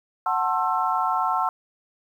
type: chord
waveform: sine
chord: F# half-diminished seventh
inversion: none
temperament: just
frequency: 740 / 888 / 1065.6 / 1332 Hz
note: F#5 / A5 / C6 / E6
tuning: 0 / +16 / +31 / +18 cents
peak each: -26 dBFS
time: 0.26-1.49 s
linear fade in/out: 2 ms
effects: 9-bit